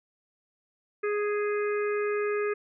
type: harmonic tone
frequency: 415.3 Hz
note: G#4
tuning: in tune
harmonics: 1 / 3 / 4 / 5 / 6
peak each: -26 / -36 / -38 / -40 / -42 dBFS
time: 1.03-2.54 s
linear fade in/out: 10 ms
effects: none